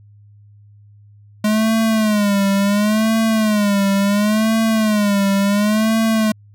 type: tone with vibrato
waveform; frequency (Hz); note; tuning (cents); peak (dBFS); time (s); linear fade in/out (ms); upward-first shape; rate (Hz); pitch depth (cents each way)
square; 210; G#3; +19; -14; 1.44-6.32; 5; sine; 0.71; 110
effects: added 103 Hz sine -43 dBFS peak until 6.54 s